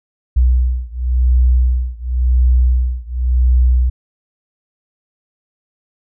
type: beating tone pair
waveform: sine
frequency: 61.74 / 62.67 Hz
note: B1 / B1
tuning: 0 / +26 cents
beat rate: 0.93 Hz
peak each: -13 / -14 dBFS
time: 0.36-3.9 s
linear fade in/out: 10 ms
effects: none